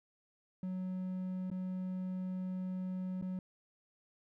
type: tone with dropouts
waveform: triangle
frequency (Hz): 185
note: F#3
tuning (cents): 0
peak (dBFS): -34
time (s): 0.63-3.39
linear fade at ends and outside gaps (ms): 2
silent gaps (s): 1.502-1.514 / 3.214-3.223
effects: none